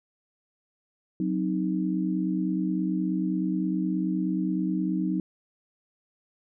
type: chord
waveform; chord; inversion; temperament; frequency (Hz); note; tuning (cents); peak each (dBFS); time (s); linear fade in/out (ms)
sine; C diminished; second; equal; 185 / 261.6 / 311.1; Gb3 / C4 / Eb4; 0 / 0 / 0; -27 / -32 / -28; 1.2-5.2; 2
effects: none